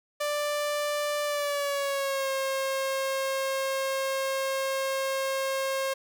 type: tone with pitch glide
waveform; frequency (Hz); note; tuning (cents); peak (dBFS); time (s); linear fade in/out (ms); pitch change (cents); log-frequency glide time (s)
sawtooth; 589 to 537; D5 to C5; +5 to +45; -23; 0.2-5.94; 10; -160; 1.25-2.3
effects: none